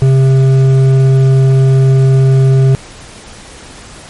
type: tone with hard clipping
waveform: triangle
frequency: 133.3 Hz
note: C3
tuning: 33 cents sharp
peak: -6 dBFS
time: 0.02-2.75 s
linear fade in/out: 0 ms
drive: 11 dB
effects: pink hiss -33 dBFS RMS until 4.09 s + MP3 48 kbps